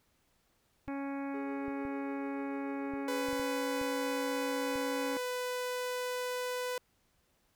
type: clicks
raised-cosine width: 5 ms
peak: -38 dBFS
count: 9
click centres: 0.878 / 1.682 / 1.852 / 2.937 / 3.286 / 3.331 / 3.397 / 3.814 / 4.757 s
type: harmonic tone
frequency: 277.2 Hz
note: C#4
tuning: in tune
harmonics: 1 / 2 / 3 / 4 / 5 / 6 / 7 / 8 / 9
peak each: -36 / -45 / -45 / -50 / -53 / -52 / -58 / -53 / -58 dBFS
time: 0.88-5.17 s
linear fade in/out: 0 ms
type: tone with tremolo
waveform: triangle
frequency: 415.3 Hz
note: G#4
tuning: in tune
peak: -40 dBFS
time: 1.34-3.22 s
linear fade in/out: 2 ms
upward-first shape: triangle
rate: 6.8 Hz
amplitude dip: 45%
type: tone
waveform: sawtooth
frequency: 498.3 Hz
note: B4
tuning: 15 cents sharp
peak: -30 dBFS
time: 3.08-6.78 s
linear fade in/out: 2 ms
effects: pink hiss -73 dBFS RMS until 7.55 s